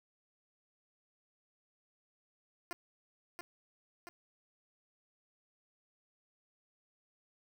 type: tone with echo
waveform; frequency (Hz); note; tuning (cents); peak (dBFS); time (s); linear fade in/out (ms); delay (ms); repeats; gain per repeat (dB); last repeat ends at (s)
10% pulse; 349.2; F4; 0; -31; 2.71-2.73; 0; 680; 2; -4; 4.09
effects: none